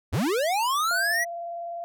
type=linear sweep; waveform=square; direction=up; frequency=60.7 to 1975.5 Hz; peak=-23 dBFS; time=0.12-1.25 s; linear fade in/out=20 ms
type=tone with vibrato; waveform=sine; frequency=685 Hz; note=F5; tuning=34 cents flat; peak=-31 dBFS; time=0.91-1.84 s; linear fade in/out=0 ms; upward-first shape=square; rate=20 Hz; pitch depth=16 cents each way
effects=none